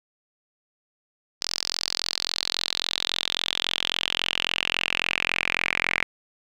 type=tone with band-pass filter sweep; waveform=sawtooth; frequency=43.65 Hz; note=F1; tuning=in tune; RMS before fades=-27 dBFS; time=1.41-6.03 s; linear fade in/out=0 ms; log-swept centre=5100 to 2200 Hz; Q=5.3; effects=none